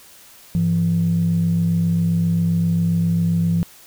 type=tone pair together; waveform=sine; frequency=101.99 / 169.5 Hz; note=G#2 / E3; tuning=-31 / +49 cents; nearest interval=major sixth; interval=880 cents; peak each=-22 / -15 dBFS; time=0.55-3.63 s; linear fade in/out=0 ms; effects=tanh soft clip ceiling -10 dBFS + white hiss -46 dBFS RMS until 3.86 s